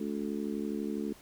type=harmonic tone; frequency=72.2 Hz; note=D2; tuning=29 cents flat; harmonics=3 / 4 / 5 / 6; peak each=-35 / -37 / -39 / -41 dBFS; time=0-1.13 s; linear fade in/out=5 ms; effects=pink hiss -56 dBFS RMS until 1.21 s